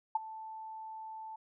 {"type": "tone with ADSR envelope", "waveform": "sine", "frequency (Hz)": 880, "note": "A5", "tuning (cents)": 0, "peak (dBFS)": -24, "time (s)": [0.15, 1.36], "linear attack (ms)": 5, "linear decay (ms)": 20, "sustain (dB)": -18, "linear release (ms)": 6, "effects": []}